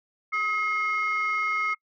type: tone pair together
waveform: sine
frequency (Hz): 1271.5 / 2149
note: D#6 / C7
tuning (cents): +37 / +46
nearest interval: major sixth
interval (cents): 909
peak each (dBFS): -25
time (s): 0.32-1.75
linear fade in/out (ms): 20
effects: noise-tail reverb RT60 0.1 s tail -26 dB re dry + tanh soft clip ceiling -19 dBFS